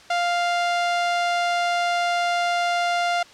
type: tone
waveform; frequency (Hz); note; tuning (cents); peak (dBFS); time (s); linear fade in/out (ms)
sawtooth; 698.5; F5; 0; -16; 0.1-3.23; 5
effects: white hiss -47 dBFS RMS until 3.33 s + low-pass 5000 Hz 12 dB/octave